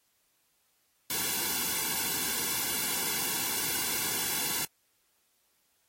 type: noise with comb filter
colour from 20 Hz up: white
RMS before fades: -31 dBFS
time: 1.1-4.65 s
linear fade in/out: 2 ms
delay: 1.6 ms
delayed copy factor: -0.9
effects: white hiss -72 dBFS RMS until 5.88 s + AAC 48 kbps